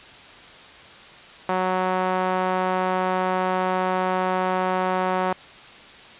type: tone with band-pass filter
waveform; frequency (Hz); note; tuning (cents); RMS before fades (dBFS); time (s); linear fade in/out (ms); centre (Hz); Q
sawtooth; 185; F#3; 0; -23; 1.49-5.33; 2; 900; 1.3
effects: white hiss -44 dBFS RMS until 6.19 s + resampled to 8000 Hz